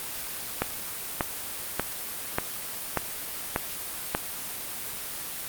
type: click train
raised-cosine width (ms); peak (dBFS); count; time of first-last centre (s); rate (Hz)
0.5; -8; 7; 0.62-4.149; 1.7
effects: white hiss -35 dBFS RMS until 5.48 s + Opus 32 kbps